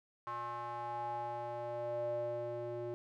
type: tone with band-pass filter sweep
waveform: square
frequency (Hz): 119.4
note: A#2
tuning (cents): +42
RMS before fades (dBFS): -40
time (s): 0.27-2.94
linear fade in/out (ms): 0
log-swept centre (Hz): 1100 to 450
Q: 5.8
effects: none